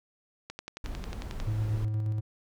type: click train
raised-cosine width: 0.2 ms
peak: -22 dBFS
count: 11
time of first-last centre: 0.5-1.401 s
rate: 11.1 Hz
type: noise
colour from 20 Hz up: brown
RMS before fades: -37 dBFS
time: 0.84-1.85 s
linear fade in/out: 2 ms
type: tone with tremolo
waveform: triangle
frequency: 107.5 Hz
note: A2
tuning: 40 cents flat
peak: -24 dBFS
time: 1.46-2.21 s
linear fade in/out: 20 ms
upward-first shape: square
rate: 8.3 Hz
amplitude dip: 25%
effects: none